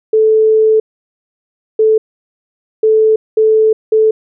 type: tone bursts at uneven times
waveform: sine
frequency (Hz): 437.2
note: A4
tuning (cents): -11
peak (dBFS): -6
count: 5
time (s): 0.13-0.8 / 1.79-1.98 / 2.83-3.16 / 3.37-3.73 / 3.92-4.11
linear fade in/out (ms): 5
effects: none